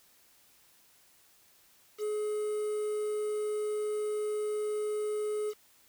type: tone with quantisation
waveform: triangle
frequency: 422.9 Hz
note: G#4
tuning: 31 cents sharp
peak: -28 dBFS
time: 1.98-5.54 s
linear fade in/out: 50 ms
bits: 8
effects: white hiss -63 dBFS RMS until 5.88 s